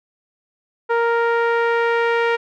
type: tone with low-pass filter sweep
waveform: sawtooth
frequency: 466.2 Hz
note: A#4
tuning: in tune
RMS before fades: -18 dBFS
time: 0.89-2.37 s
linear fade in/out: 20 ms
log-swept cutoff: 1400 to 2200 Hz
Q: 1.6
effects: none